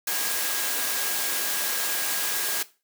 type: tone in noise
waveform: sine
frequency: 1638 Hz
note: G#6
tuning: 24 cents flat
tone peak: -37 dBFS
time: 0.07-2.63 s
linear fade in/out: 5 ms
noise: white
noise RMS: -27 dBFS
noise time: 0.07-2.63 s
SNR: -13 dB
effects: noise-tail reverb RT60 0.3 s tail -17 dB re dry + high-pass 300 Hz 12 dB/octave